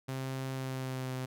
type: tone with pitch glide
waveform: sawtooth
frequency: 132.4 to 129.3 Hz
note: C3 to C3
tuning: +21 to -20 cents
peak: -31 dBFS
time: 0.08-1.26 s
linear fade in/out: 10 ms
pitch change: -41 cents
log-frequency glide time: 0.51-1.12 s
effects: none